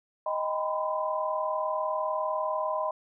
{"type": "tone cluster", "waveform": "sine", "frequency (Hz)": [624, 793, 980, 1020], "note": ["D#5", "G5", "B5", "C6"], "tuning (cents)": [5, 20, -14, -44], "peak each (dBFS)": [-30, -37, -34, -32], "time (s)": [0.26, 2.91], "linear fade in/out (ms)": 5, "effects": []}